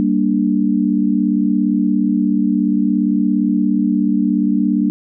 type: chord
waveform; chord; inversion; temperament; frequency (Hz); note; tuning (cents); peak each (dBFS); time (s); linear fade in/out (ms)
sine; G minor; none; equal; 196 / 233.1 / 293.7; G3 / Bb3 / D4; 0 / 0 / 0; -17; 0-4.9; 0
effects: none